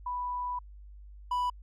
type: tone pair in turn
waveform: sine / triangle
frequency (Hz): 987.8 / 987.8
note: B5 / B5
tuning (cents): 0 / 0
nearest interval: unison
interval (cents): 0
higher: neither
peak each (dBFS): -31 / -25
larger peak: second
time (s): 0.06-0.59 / 1.31-1.5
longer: first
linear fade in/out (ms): 5
effects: added 50 Hz sine -46 dBFS peak until 1.62 s